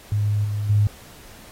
sine tone with level steps, 104 Hz, G#2, 3 cents sharp, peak -18 / -22 / -14 dBFS, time 0.12-0.87 s, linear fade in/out 0 ms, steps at 0.44 / 0.69 s, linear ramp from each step 10 ms, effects pink hiss -46 dBFS RMS until 1.51 s + AAC 48 kbps

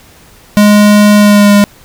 square tone with pitch glide, 207.7 to 204 Hz, G#3 to G#3, 0 to -31 cents, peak -3 dBFS, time 0.57-1.64 s, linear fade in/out 0 ms, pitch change -31 cents, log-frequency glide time 1.16-1.53 s, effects pink hiss -40 dBFS RMS until 1.84 s

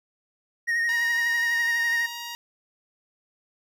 triangle tone with vibrato, 1861 Hz, A#6, 3 cents flat, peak -20 dBFS, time 0.67-2.07 s, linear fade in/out 20 ms, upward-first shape sine, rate 12 Hz, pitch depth 27 cents each way
10% pulse tone with pitch glide, 955 to 944.6 Hz, A#5 to A#5, +42 to +23 cents, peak -25 dBFS, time 0.89-2.35 s, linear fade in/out 0 ms, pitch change -19 cents, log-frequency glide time 1.39-1.76 s
effects none

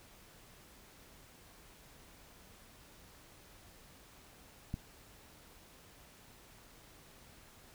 click, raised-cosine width 5 ms, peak -24 dBFS, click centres 4.741 s, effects pink hiss -59 dBFS RMS until 7.74 s

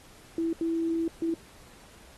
sine tone bursts at uneven times, 330.2 Hz, E4, 3 cents sharp, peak -25 dBFS, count 3, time 0.38-0.53 / 0.61-1.08 / 1.22-1.34 s, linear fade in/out 2 ms, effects pink hiss -54 dBFS RMS until 2.17 s + AAC 32 kbps

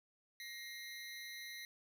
25% pulse ring-modulated tone, 2000 Hz, B6, 21 cents sharp, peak -40 dBFS, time 0.4-1.65 s, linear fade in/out 0 ms, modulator 112 Hz, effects none

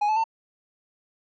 triangle tone with pitch steps, 830.6 / 864.4 / 899.5 Hz, G#5 / A5 / A5, 0 / -31 / +38 cents, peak -18 dBFS, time 0.01-0.241 s, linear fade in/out 10 ms, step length 77 ms, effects resampled to 16000 Hz

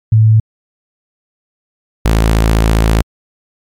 sine / sawtooth tone pair in turn, 109.9 / 54.95 Hz, A2 / A1, -2 / -2 cents, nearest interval octave, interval 1200 cents, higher first, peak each -4 dBFS, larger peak neither, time 0.12-0.4 / 2.05-3.02 s, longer second, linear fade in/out 5 ms, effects MP3 96 kbps

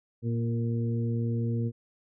harmonic tone with a mistuned harmonic, 116.1 Hz, A#2, 7 cents flat, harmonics 1 / 2 / 3 / 4, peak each -27 / -32 / -40 / -39 dBFS, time 0.22-1.72 s, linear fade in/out 50 ms, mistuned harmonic 2, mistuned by +15 cents, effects none

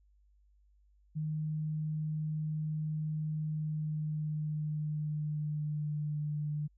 sine tone with pitch glide, 154.3 to 149.48 Hz, D#3 to D3, -14 to +31 cents, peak -32 dBFS, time 1.15-6.68 s, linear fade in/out 20 ms, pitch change -55 cents, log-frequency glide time 3.41-6.21 s, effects added 50 Hz sine -63 dBFS peak until 6.77 s

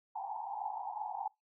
pink band-pass noise, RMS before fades -40 dBFS, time 0.15-1.28 s, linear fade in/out 5 ms, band 770 to 910 Hz, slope 96 dB/octave, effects noise-tail reverb RT60 0.2 s tail -24 dB re dry

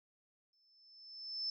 sine tone with exponential growth, 5274 Hz, E8, in tune, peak -34 dBFS, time 0.53-1.5 s, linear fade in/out 2 ms, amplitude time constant 210 ms, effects none

